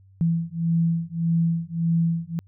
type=beating tone pair; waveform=sine; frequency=165.8 / 167.5 Hz; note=E3 / E3; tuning=+10 / +28 cents; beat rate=1.7 Hz; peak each=-23 dBFS; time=0.21-2.39 s; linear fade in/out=0 ms; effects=added 96 Hz sine -50 dBFS peak until 2.47 s